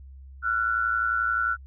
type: tone pair together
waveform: sine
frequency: 1362.6 / 1474 Hz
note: F6 / F#6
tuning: -43 / -7 cents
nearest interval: minor second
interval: 136 cents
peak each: -25 dBFS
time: 0.42-1.57 s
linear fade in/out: 50 ms
effects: added 67 Hz sine -42 dBFS peak until 1.66 s